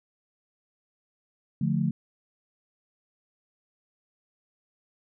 sine chord, D minor, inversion none, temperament just, 146.83 / 176.2 / 220.2 Hz, D3 / F3 / A3, 0 / +16 / +2 cents, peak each -27 / -27 / -28 dBFS, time 1.61-1.91 s, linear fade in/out 5 ms, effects none

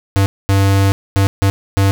square tone bursts at uneven times, 98 Hz, G2, in tune, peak -10 dBFS, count 5, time 0.16-0.26 / 0.49-0.92 / 1.16-1.27 / 1.42-1.5 / 1.77-1.91 s, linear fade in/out 0 ms, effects 8-bit

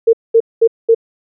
sine tone bursts, 455.7 Hz, A#4, 39 cents flat, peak -5 dBFS, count 4, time 0.07-0.948 s, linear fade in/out 10 ms, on 62 ms, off 210 ms, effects none

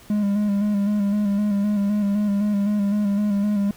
triangle tone with vibrato, 204.6 Hz, G#3, 26 cents flat, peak -16 dBFS, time 0.1-3.71 s, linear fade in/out 2 ms, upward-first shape square, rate 3.9 Hz, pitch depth 34 cents each way, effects pink hiss -48 dBFS RMS until 3.76 s

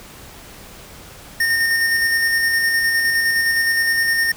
square tone with tremolo, 1830 Hz, A#6, 32 cents flat, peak -15 dBFS, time 1.4-4.32 s, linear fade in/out 5 ms, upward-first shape square, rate 9.7 Hz, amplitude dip 25%, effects pink hiss -40 dBFS RMS until 4.36 s

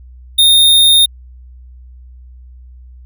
square tone, 3674 Hz, A#7, 26 cents flat, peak -6 dBFS, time 0.38-1.06 s, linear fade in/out 10 ms, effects added 62 Hz sine -34 dBFS peak until 3.05 s

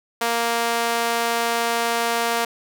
sawtooth tone with high-pass filter, 233.1 Hz, A#3, in tune, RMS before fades -22 dBFS, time 0.21-2.45 s, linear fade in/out 5 ms, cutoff 650 Hz, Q 1, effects none

